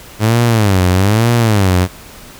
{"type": "tone with vibrato", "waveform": "sawtooth", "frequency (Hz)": 103.83, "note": "G#2", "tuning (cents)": 0, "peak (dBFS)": -5, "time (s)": [0.19, 1.88], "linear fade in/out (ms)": 50, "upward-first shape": "sine", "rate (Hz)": 1.1, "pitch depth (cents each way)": 240, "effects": ["pink hiss -36 dBFS RMS until 2.39 s"]}